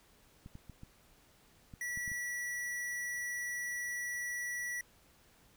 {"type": "clicks", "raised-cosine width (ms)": 5, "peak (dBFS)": -36, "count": 8, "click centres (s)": [0.461, 0.554, 0.697, 0.834, 1.738, 1.974, 2.078, 2.117]}
{"type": "tone", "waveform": "square", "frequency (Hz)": 1946, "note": "B6", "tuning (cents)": -26, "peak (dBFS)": -37, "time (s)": [1.81, 4.81], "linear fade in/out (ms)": 2}
{"effects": ["pink hiss -65 dBFS RMS until 5.56 s"]}